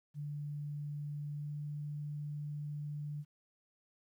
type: tone with pitch glide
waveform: sine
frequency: 146.7 to 147.64 Hz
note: D3 to D3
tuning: -2 to +9 cents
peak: -38 dBFS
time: 0.14-3.25 s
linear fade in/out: 50 ms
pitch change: +11 cents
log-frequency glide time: 1.35-1.5 s
effects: 12-bit